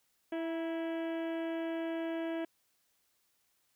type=harmonic tone with a mistuned harmonic; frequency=329.3 Hz; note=E4; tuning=2 cents flat; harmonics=1 / 2 / 3 / 4 / 5 / 6 / 7 / 8 / 9 / 10; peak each=-35 / -39 / -50 / -56 / -49 / -55 / -55 / -58 / -58 / -60 dBFS; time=0.32-2.45 s; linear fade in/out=5 ms; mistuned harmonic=3; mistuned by=-38 cents; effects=white hiss -75 dBFS RMS until 3.75 s